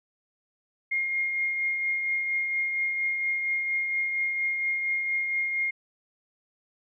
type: tone with tremolo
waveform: sine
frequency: 2133 Hz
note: C7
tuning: 33 cents sharp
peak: -23 dBFS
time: 0.91-5.71 s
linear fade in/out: 10 ms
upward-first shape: triangle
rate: 4.3 Hz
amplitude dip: 40%
effects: none